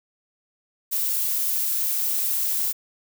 violet noise with high-pass filter sweep, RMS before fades -24 dBFS, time 0.91-2.73 s, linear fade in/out 20 ms, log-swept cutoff 440 to 700 Hz, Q 2.3, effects none

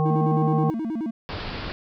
harmonic tone, 155.2 Hz, D#3, 4 cents flat, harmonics 1 / 3 / 5 / 7, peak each -20 / -27 / -27 / -31 dBFS, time 0-0.7 s, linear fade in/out 0 ms
triangle tone with vibrato, 267.7 Hz, C4, 40 cents sharp, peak -23 dBFS, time 0.05-1.11 s, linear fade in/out 10 ms, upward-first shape square, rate 9.4 Hz, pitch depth 290 cents each way
pink low-pass noise, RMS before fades -32 dBFS, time 1.29-1.72 s, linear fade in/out 0 ms, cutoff 5000 Hz, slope 96 dB/octave
effects none

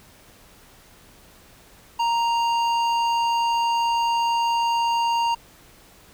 sine tone with hard clipping, 932.3 Hz, A#5, in tune, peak -21 dBFS, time 1.99-5.35 s, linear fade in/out 10 ms, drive 11 dB, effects pink hiss -51 dBFS RMS until 6.13 s

